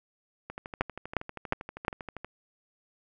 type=two click trains; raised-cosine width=0.5 ms; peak=-10 / -23 dBFS; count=4 / 23; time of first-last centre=0.81-1.881 / 0.5-2.246 s; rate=2.8 / 12.6 Hz; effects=none